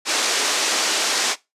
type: band-pass noise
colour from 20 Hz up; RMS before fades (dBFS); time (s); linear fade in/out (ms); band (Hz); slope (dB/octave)
white; -21; 0.05-1.36; 50; 280 to 7300; 24
effects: noise-tail reverb RT60 0.2 s tail -19 dB re dry + resampled to 32000 Hz

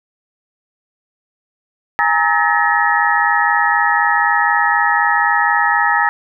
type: tone cluster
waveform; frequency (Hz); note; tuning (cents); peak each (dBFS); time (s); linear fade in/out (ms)
sine; 825 / 929 / 1288 / 1723 / 1890; G#5 / A#5 / E6 / A6 / A#6; -12 / -6 / -41 / -37 / +23; -18; 1.99-6.09; 0
effects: none

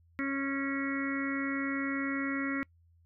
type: harmonic tone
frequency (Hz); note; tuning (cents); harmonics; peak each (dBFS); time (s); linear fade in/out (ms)
275; C#4; -14; 1 / 2 / 4 / 5 / 6 / 7 / 8; -32 / -44 / -46 / -40 / -46 / -38 / -40; 0.19-2.63; 0
effects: noise-tail reverb RT60 0.1 s tail -25 dB re dry + added 84 Hz sine -61 dBFS peak until 3.05 s

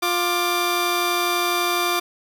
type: tone pair together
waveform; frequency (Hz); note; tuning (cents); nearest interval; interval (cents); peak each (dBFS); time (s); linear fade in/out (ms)
15% pulse; 352 / 1184; F4 / D6; +14 / +14; octave + major sixth; 2100; -16; 0.02-2; 10
effects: none

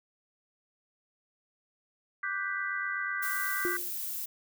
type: chord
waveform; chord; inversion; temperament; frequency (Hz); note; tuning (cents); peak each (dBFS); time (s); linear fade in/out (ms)
sine; G major seventh; second; equal; 1174.7 / 1480 / 1568 / 1975.5; D6 / F#6 / G6 / B6; 0 / 0 / 0 / 0; -38 / -38 / -34 / -36; 2.23-3.77; 5
type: noise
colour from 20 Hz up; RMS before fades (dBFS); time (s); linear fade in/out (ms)
violet; -36; 3.22-4.26; 10
type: tone with exponential decay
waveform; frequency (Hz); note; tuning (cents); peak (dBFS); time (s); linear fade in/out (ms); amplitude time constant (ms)
sine; 352.4; F4; +16; -27; 3.65-3.98; 0; 70
effects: none

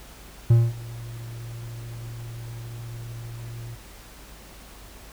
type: tone with ADSR envelope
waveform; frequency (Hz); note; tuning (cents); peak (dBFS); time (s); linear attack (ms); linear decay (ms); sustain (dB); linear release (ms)
triangle; 116.54; A#2; 0; -9; 0.5-3.76; 6; 220; -23; 21
effects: added 50 Hz sine -47 dBFS peak until 5.12 s + pink hiss -47 dBFS RMS until 5.12 s

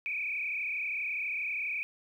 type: tone with frequency modulation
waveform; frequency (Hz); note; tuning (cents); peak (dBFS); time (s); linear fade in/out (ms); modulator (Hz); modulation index
sine; 2390; D7; +30; -31; 0.06-1.83; 0; 32.3; 3.9
effects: 11-bit

